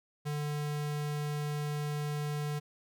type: tone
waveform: square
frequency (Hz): 148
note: D3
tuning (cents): +14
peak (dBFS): -33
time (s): 0.25-2.6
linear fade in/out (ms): 20
effects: none